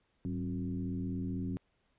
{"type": "tone with frequency modulation", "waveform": "sine", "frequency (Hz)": 185, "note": "F#3", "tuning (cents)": 0, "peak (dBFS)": -33, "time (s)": [0.25, 1.57], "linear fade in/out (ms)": 0, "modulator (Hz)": 84.1, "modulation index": 1.3, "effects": ["pink hiss -75 dBFS RMS until 1.98 s", "resampled to 8000 Hz"]}